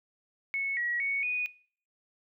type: tone with pitch steps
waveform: sine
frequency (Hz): 2202 / 1916 / 2222 / 2474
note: C#7 / A#6 / C#7 / D#7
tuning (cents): -12 / +47 / +4 / -10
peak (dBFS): -28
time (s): 0.54-1.46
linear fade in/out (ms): 0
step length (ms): 230
effects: noise-tail reverb RT60 0.5 s tail -22 dB re dry